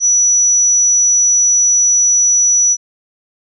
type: tone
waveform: sine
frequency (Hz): 5900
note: F#8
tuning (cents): -6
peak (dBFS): -8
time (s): 0-2.77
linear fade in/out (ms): 50
effects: none